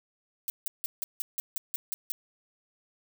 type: noise bursts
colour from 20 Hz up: violet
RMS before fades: -32 dBFS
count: 10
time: 0.48-2.12 s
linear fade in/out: 0 ms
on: 20 ms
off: 160 ms
effects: none